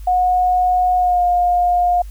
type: tone with pitch glide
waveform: sine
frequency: 727 to 710 Hz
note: F#5 to F5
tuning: -31 to +28 cents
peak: -12 dBFS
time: 0.07-2.02 s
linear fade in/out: 5 ms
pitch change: -41 cents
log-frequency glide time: 0.97-1.23 s
effects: added 50 Hz sine -29 dBFS peak until 2.1 s + white hiss -51 dBFS RMS until 2.1 s